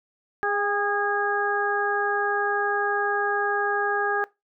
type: harmonic tone with a mistuned harmonic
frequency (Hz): 410.3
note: G#4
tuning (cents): -21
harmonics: 1 / 2 / 3 / 4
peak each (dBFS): -28 / -27 / -30 / -26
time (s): 0.43-4.24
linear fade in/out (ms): 0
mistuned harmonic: 2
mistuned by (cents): -25
effects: noise-tail reverb RT60 0.2 s tail -20 dB re dry

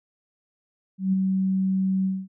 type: tone with ADSR envelope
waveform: sine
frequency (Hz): 190.1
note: F#3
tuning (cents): +47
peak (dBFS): -17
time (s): 0.98-2.28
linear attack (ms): 150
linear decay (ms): 12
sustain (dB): -3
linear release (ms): 230
effects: none

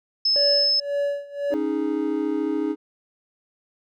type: tone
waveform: sine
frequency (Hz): 5210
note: E8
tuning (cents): -21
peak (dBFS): -17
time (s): 0.25-0.8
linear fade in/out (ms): 5
type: tone with tremolo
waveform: triangle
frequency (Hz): 570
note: C#5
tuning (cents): +48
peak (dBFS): -18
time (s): 0.36-1.54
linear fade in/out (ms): 0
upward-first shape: sine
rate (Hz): 1.9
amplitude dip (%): 90
type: chord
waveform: triangle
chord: C# suspended second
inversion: none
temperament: equal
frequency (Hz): 277.2 / 311.1 / 415.3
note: C#4 / D#4 / G#4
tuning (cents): 0 / 0 / 0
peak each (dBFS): -26 / -22 / -26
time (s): 1.5-2.76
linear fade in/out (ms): 50
effects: none

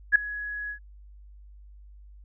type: tone with ADSR envelope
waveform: sine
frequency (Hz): 1677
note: G#6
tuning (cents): +16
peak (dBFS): -11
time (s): 0.12-0.79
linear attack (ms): 35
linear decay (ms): 4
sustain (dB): -20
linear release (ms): 89
effects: added 50 Hz sine -46 dBFS peak until 2.24 s

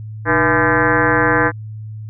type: tone with frequency modulation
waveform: sine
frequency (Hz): 1015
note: B5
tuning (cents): +47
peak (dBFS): -11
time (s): 0.25-1.52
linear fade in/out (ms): 50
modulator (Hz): 177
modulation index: 4.6
effects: added 108 Hz sine -27 dBFS peak until 2.09 s

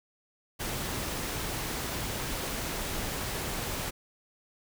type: noise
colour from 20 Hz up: pink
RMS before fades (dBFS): -34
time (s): 0.59-3.91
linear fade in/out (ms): 20
effects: none

